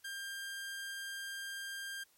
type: tone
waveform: sawtooth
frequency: 1597 Hz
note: G6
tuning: 32 cents sharp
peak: -37 dBFS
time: 0.04-2.04 s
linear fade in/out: 10 ms
effects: white hiss -69 dBFS RMS until 2.17 s + MP3 64 kbps